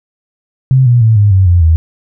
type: tone with pitch steps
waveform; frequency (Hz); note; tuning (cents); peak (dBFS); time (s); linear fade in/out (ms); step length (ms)
sine; 131.3 / 121.1 / 111.69 / 103.02 / 95.01 / 87.63 / 80.82; C3 / B2 / A2 / G#2 / F#2 / F2 / E2; +6 / -34 / +26 / -13 / +46 / +6 / -34; -4; 0.71-1.76; 0; 150
effects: none